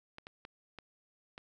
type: clicks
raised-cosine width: 0.3 ms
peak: -30 dBFS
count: 5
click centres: 0.184 / 0.269 / 0.451 / 0.787 / 1.379 s
effects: none